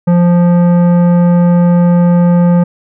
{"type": "tone with tanh clipping", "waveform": "sine", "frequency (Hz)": 174.61, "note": "F3", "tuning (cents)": 0, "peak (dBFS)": -7, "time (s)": [0.07, 2.64], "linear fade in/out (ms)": 10, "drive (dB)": 13, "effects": []}